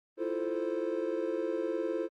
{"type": "chord", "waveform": "triangle", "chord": "F major seventh", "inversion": "third", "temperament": "equal", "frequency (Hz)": [329.6, 349.2, 440, 523.3], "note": ["E4", "F4", "A4", "C5"], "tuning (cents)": [0, 0, 0, 0], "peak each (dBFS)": -34, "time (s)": [0.17, 2.09], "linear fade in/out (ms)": 50, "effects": ["Opus 32 kbps"]}